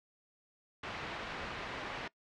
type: low-pass noise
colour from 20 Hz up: white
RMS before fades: -42 dBFS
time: 0.83-2.08 s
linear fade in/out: 5 ms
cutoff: 2200 Hz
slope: 12 dB/octave
effects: noise-tail reverb RT60 0.1 s tail -22 dB re dry + low-pass 5000 Hz 12 dB/octave